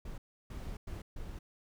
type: noise bursts at uneven times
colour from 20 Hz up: brown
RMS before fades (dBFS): -42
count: 4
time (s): 0.05-0.18 / 0.5-0.77 / 0.87-1.02 / 1.16-1.39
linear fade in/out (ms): 5
effects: none